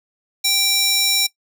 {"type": "tone with high-pass filter", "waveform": "square", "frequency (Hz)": 784, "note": "G5", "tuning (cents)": 0, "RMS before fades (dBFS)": -18, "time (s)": [0.44, 1.27], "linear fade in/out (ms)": 10, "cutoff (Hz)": 4100, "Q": 1.3, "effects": ["noise-tail reverb RT60 0.1 s tail -18 dB re dry"]}